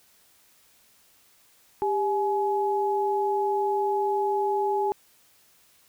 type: tone pair together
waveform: sine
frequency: 398.2 / 843.8 Hz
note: G4 / G#5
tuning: +27 / +27 cents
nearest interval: octave + minor second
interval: 1300 cents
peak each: -25 dBFS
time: 1.82-4.92 s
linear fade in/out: 0 ms
effects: white hiss -60 dBFS RMS until 5.88 s